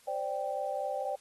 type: chord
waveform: sine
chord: C suspended second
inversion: none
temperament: equal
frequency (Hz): 523.3 / 587.3 / 784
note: C5 / D5 / G5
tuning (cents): 0 / 0 / 0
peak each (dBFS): -37 / -35 / -35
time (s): 0.07-1.16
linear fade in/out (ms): 10
effects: white hiss -61 dBFS RMS until 1.2 s + AAC 32 kbps